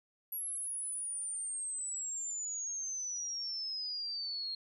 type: exponential sweep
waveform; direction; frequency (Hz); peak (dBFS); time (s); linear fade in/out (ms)
sine; down; 11440 to 4223; -36; 0.32-4.55; 5
effects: none